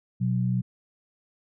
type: tone pair together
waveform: sine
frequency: 123.54 / 185.1 Hz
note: B2 / F#3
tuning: +1 / +1 cents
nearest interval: perfect fifth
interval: 700 cents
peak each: -24 / -26 dBFS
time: 0.2-0.62 s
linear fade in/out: 20 ms
effects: none